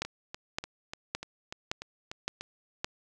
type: two click trains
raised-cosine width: 0.2 ms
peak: -21 / -13 dBFS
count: 9 / 6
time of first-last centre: 0.05-2.41 / 0.02-2.845 s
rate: 3.39 / 1.77 Hz
effects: none